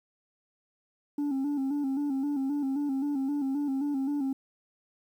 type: tone with vibrato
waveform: sine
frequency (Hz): 279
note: C#4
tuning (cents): +11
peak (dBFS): -24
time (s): 1.18-4.33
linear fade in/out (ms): 5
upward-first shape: square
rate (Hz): 3.8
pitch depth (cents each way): 67
effects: tanh soft clip ceiling -26 dBFS + 10-bit